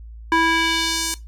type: tone with band-pass filter sweep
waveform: square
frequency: 328.2 Hz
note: E4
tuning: 8 cents flat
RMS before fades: -20 dBFS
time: 0.32-1.14 s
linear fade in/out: 0 ms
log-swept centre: 1300 to 8000 Hz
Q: 1.2
effects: noise-tail reverb RT60 0.2 s tail -17 dB re dry + added 56 Hz sine -35 dBFS peak until 1.27 s